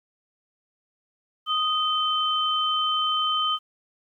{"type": "tone pair together", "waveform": "sine", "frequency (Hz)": [1244.5, 3084], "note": ["D#6", "G7"], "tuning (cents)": [0, -29], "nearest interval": "octave + major third", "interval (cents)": 1571, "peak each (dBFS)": -24, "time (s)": [1.46, 3.59], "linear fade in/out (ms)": 50, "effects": ["10-bit"]}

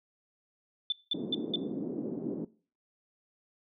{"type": "tone bursts", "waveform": "sine", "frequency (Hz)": 3520, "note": "A7", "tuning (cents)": 0, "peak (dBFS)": -26, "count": 4, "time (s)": [0.9, 1.558], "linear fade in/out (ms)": 2, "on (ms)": 22, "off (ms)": 190}
{"type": "band-pass noise", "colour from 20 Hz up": "white", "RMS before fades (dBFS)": -36, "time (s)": [1.14, 2.45], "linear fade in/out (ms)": 5, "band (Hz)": [200, 340], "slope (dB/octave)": 24}
{"effects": ["noise-tail reverb RT60 0.4 s tail -20 dB re dry"]}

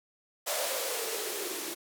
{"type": "noise with band-pass filter sweep", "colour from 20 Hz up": "violet", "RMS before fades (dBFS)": -34, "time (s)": [0.46, 1.75], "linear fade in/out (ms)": 20, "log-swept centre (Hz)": [620, 320], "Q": 7.5, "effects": []}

